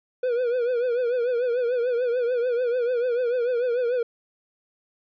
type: tone with vibrato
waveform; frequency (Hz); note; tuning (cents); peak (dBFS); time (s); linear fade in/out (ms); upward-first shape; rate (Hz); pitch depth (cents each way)
triangle; 487.7; B4; -22; -19; 0.23-4.03; 5; triangle; 6.8; 100
effects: resampled to 11025 Hz